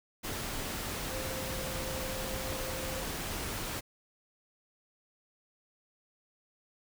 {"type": "tone in noise", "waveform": "sine", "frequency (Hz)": 524, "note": "C5", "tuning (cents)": 2, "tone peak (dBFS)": -41, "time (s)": [1.11, 3.04], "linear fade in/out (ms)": 20, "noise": "pink", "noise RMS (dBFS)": -37, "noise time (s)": [0.23, 3.81], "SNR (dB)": -7, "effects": []}